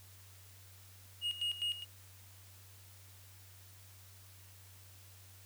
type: tone with tremolo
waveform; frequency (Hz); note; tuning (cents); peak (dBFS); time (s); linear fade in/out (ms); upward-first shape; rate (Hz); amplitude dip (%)
triangle; 2868; F7; +45; -31; 1.21-1.85; 50; square; 4.9; 75
effects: added 95 Hz sine -57 dBFS peak until 5.45 s + white hiss -60 dBFS RMS until 5.45 s